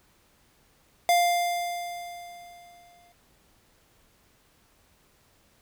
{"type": "tone with exponential decay", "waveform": "square", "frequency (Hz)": 699, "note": "F5", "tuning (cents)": 1, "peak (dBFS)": -18, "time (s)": [1.09, 3.12], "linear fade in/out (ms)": 1, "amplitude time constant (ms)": 440, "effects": ["pink hiss -63 dBFS RMS until 5.61 s"]}